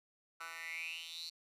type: tone with high-pass filter sweep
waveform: 10% pulse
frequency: 165.2 Hz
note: E3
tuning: 4 cents sharp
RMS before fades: -45 dBFS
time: 0.4-1.3 s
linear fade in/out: 10 ms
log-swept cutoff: 1400 to 4400 Hz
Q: 8.9
effects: resampled to 32000 Hz